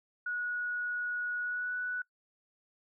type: tone with pitch glide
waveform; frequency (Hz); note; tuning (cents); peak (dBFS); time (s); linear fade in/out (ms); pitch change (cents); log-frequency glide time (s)
sine; 1459 to 1481.1; F#6 to F#6; -25 to +1; -32; 0.26-2.02; 5; +26; 1.41-1.75
effects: noise-tail reverb RT60 0.1 s tail -22 dB re dry